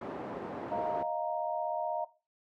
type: band-pass noise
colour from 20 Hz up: pink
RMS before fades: -40 dBFS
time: 0.01-1.03 s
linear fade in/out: 5 ms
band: 270 to 820 Hz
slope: 12 dB/octave
type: chord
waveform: sine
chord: Eb suspended second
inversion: none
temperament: equal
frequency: 622.3 / 698.5 / 932.3 Hz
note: Eb5 / F5 / Bb5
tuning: 0 / 0 / 0 cents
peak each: -35 / -35 / -36 dBFS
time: 0.71-2.05 s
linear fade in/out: 10 ms
effects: noise-tail reverb RT60 0.3 s tail -17 dB re dry